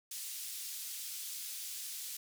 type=band-pass noise; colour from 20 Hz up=white; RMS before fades=-43 dBFS; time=0.11-2.17 s; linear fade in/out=5 ms; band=3500 to 15000 Hz; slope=12 dB/octave; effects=none